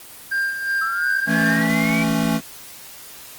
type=tone with tremolo; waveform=triangle; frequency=1594 Hz; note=G6; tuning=28 cents sharp; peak=-16 dBFS; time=0.31-1.63 s; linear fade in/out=10 ms; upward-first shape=sine; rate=2.8 Hz; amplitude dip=60%
type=exponential sweep; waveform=sine; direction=up; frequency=1297 to 2343 Hz; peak=-22 dBFS; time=0.81-2.04 s; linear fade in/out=10 ms
type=chord; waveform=square; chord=A major; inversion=second; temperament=equal; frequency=164.81 / 220 / 277.2 Hz; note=E3 / A3 / C#4; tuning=0 / 0 / 0 cents; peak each=-24 / -21 / -24 dBFS; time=1.26-2.41 s; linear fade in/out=50 ms
effects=white hiss -40 dBFS RMS until 3.38 s + Opus 24 kbps